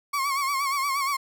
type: tone with vibrato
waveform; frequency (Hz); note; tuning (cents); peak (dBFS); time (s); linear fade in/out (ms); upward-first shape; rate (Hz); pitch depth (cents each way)
35% pulse; 1107; C#6; -3; -22; 0.13-1.17; 10; sine; 8.5; 74
effects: none